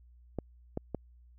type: clicks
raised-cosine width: 2 ms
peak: -20 dBFS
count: 3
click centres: 0.387 / 0.774 / 0.947 s
effects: added 60 Hz sine -55 dBFS peak until 1.38 s